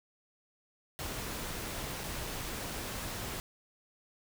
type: noise with dropouts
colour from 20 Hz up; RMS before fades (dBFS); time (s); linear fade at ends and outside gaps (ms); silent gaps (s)
pink; -39; 0.99-3.4; 0; 2.034-2.038
effects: none